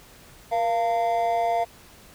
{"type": "tone with amplitude modulation", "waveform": "triangle", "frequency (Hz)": 691, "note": "F5", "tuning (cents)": -19, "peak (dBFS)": -15, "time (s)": [0.51, 1.65], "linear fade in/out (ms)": 20, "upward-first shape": "sine", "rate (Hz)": 218, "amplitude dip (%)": 80, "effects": ["pink hiss -50 dBFS RMS until 2.14 s"]}